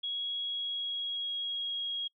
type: tone with pitch glide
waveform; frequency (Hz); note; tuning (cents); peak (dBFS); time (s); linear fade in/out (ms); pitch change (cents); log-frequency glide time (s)
sine; 3322 to 3288; G#7 to G#7; 0 to -18; -32; 0.03-2.08; 10; -18; 0.42-1.82
effects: noise-tail reverb RT60 0.1 s tail -25 dB re dry